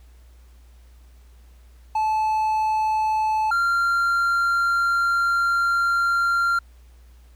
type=tone pair in turn; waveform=triangle; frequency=868 / 1384.2 Hz; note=A5 / F6; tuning=-24 / -16 cents; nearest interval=minor sixth; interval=808 cents; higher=second; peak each=-17 / -16 dBFS; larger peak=second; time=1.95-3.51 / 3.51-6.59 s; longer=second; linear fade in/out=5 ms; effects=added 60 Hz sine -46 dBFS peak until 7.35 s + pink hiss -61 dBFS RMS until 7.35 s